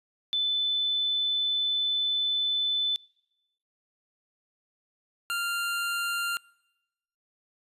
sine / 25% pulse tone pair in turn, 3510 / 1392.9 Hz, A7 / F6, -5 / -5 cents, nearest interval octave + major third, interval 1600 cents, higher first, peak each -24 dBFS, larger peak neither, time 0.33-2.96 / 5.3-6.37 s, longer first, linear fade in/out 0 ms, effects noise-tail reverb RT60 1.0 s tail -26 dB re dry + resampled to 32000 Hz

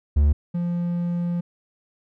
triangle tone pair in turn, 73 / 173.62 Hz, D2 / F3, -10 / -10 cents, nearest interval octave + minor third, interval 1500 cents, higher second, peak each -12 / -20 dBFS, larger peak first, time 0.16-0.33 / 0.54-1.41 s, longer second, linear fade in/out 10 ms, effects none

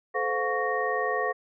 sine tone cluster, 433.5 / 513 / 715 / 1116 / 1854 Hz, A4 / C5 / F5 / C#6 / A#6, -26 / -34 / +41 / +11 / -10 cents, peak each -31 dBFS, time 0.14-1.33 s, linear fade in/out 20 ms, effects none

